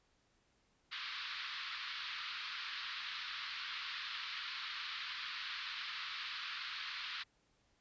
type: band-pass noise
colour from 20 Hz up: white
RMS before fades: -44 dBFS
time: 0.91-7.24 s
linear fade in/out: 20 ms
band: 1100 to 4400 Hz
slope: 48 dB/octave
effects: pink hiss -75 dBFS RMS until 7.8 s + resampled to 16000 Hz